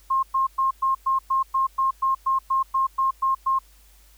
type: tone bursts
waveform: sine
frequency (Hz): 1067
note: C6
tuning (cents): +34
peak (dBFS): -18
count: 15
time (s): 0.1-3.59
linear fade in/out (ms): 10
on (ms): 130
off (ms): 110
effects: added 50 Hz sine -52 dBFS peak until 4.17 s + white hiss -57 dBFS RMS until 4.17 s